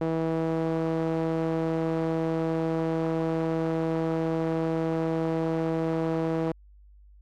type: tone with band-pass filter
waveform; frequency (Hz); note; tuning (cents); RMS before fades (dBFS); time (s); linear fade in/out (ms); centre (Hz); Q
sawtooth; 162.4; E3; -26; -27; 0.01-6.52; 5; 450; 1.3
effects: added 50 Hz sine -50 dBFS peak until 7.21 s + AAC 64 kbps